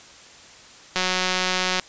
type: click train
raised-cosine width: 0.2 ms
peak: -5 dBFS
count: 155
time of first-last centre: 0.96-1.797 s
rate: 184 Hz
effects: white hiss -46 dBFS RMS until 1.88 s + resampled to 16000 Hz